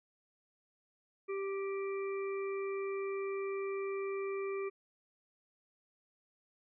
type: harmonic tone with a mistuned harmonic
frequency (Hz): 392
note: G4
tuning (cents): 0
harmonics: 1 / 3 / 5 / 6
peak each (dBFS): -35 / -46 / -55 / -48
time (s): 1.28-4.7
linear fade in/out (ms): 20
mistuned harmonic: 5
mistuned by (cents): -19
effects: none

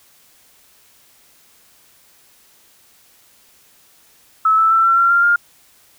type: tone with pitch steps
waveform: sine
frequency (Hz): 1300 / 1317.4 / 1335 / 1352.9 / 1371 / 1389.3 / 1407.9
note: E6 / E6 / E6 / E6 / F6 / F6 / F6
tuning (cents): -24 / -1 / +22 / +45 / -32 / -9 / +14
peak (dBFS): -10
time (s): 4.45-5.36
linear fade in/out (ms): 5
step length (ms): 130
effects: white hiss -52 dBFS RMS until 5.98 s

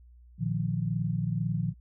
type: chord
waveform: sine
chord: Bb suspended fourth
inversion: none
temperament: equal with one note detuned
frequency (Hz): 116.54 / 152.45 / 174.61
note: Bb2 / Eb3 / F3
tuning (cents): 0 / -35 / 0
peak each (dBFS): -31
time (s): 0.38-1.74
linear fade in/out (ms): 50
effects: added 60 Hz sine -51 dBFS peak until 1.8 s

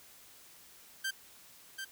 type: tone with echo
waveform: sawtooth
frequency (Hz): 1568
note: G6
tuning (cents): 0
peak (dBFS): -29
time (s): 1.04-1.11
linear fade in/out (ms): 10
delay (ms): 740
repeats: 1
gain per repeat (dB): -6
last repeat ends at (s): 1.85
effects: white hiss -57 dBFS RMS until 1.91 s

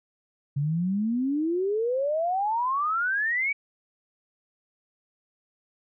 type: exponential sweep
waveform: sine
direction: up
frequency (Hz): 137.4 to 2306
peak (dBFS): -23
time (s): 0.56-3.53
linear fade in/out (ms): 10
effects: none

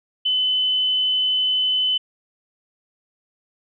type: tone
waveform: sine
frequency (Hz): 3024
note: F#7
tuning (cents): +37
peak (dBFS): -17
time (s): 0.25-1.98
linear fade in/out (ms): 10
effects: none

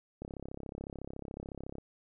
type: click train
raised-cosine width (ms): 2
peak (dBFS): -28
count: 54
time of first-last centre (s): 0.22-1.783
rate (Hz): 33.9
effects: none

